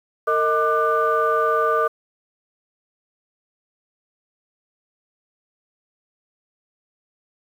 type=tone cluster; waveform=sine; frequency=456 / 626 / 1191 / 1489 Hz; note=A#4 / D#5 / D6 / F#6; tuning=-38 / +10 / +24 / +11 cents; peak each=-21 / -23 / -19 / -27 dBFS; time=0.27-1.88 s; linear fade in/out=10 ms; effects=tanh soft clip ceiling -7 dBFS + 8-bit